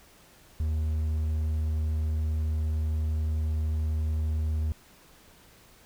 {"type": "tone", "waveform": "triangle", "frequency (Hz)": 77.78, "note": "D#2", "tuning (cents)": 0, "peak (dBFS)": -23, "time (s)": [0.6, 4.72], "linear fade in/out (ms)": 0, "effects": ["pink hiss -56 dBFS RMS until 5.85 s"]}